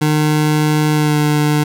25% pulse tone with pitch glide, 152.2 to 149.59 Hz, D#3 to D3, -38 to +32 cents, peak -8 dBFS, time 0.01-1.64 s, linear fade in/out 10 ms, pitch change -30 cents, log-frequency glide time 0.92-1.17 s, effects none

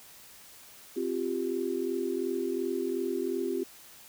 sine chord, C suspended fourth, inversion none, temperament equal, 261.6 / 349.2 / 392 Hz, C4 / F4 / G4, 0 / 0 / 0 cents, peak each -35 / -32 / -32 dBFS, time 0.96-3.64 s, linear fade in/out 10 ms, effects white hiss -52 dBFS RMS until 4.08 s

